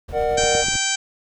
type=noise with tremolo; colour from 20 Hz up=brown; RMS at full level=-32 dBFS; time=0.08-0.77 s; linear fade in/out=10 ms; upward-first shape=sine; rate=9.3 Hz; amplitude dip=50%
type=chord; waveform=triangle; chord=Bb augmented; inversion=none; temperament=equal with one note detuned; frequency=466.2 / 599 / 740 Hz; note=Bb4 / D5 / F#5; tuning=0 / +34 / 0 cents; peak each=-20 / -21 / -21 dBFS; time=0.12-0.65 s; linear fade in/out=50 ms
type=harmonic tone; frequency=779 Hz; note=G5; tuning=11 cents flat; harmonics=1 / 2 / 3 / 4 / 5 / 6 / 7 / 8 / 9 / 10; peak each=-32 / -27 / -28 / -27 / -32 / -30 / -33 / -27 / -27 / -28 dBFS; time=0.37-0.96 s; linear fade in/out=10 ms
type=clicks; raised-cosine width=3 ms; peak=-18 dBFS; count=5; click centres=0.383 / 0.437 / 0.551 / 0.685 / 0.754 s
effects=none